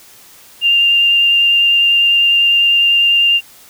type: tone with vibrato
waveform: sine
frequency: 2794 Hz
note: F7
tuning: in tune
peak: -8 dBFS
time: 0.61-3.41 s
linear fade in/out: 50 ms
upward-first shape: sine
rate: 10 Hz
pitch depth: 8 cents each way
effects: white hiss -42 dBFS RMS until 3.69 s